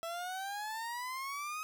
30% pulse exponential sweep, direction up, 659.3 to 1271 Hz, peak -35 dBFS, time 0.03-1.63 s, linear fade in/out 0 ms, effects none

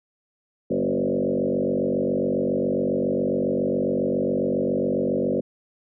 sine tone with frequency modulation, 373.9 Hz, F#4, 18 cents sharp, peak -20 dBFS, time 0.7-5.41 s, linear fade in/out 10 ms, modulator 47.3 Hz, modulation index 4.1, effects none

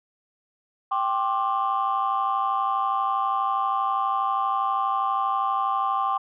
sine chord, G suspended fourth, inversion none, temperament equal with one note detuned, 784 / 1062.3 / 1174.7 Hz, G5 / C6 / D6, 0 / +26 / 0 cents, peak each -25 dBFS, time 0.91-6.18 s, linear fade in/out 10 ms, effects tanh soft clip ceiling -15 dBFS

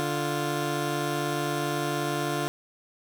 15% pulse tone pair together, 146.82 / 349.2 Hz, D3 / F4, 0 / 0 cents, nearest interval octave + minor third, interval 1500 cents, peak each -23 dBFS, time 0-2.48 s, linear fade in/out 0 ms, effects none

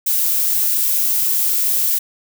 violet noise, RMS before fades -17 dBFS, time 0.06-1.99 s, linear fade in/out 10 ms, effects none

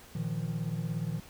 triangle chord, Bb suspended fourth, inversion none, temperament equal with one note detuned, 116.54 / 155.56 / 172.61 Hz, Bb2 / Eb3 / F3, 0 / 0 / -20 cents, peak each -35 / -32 / -34 dBFS, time 0.15-1.2 s, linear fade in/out 5 ms, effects pink hiss -53 dBFS RMS until 1.29 s

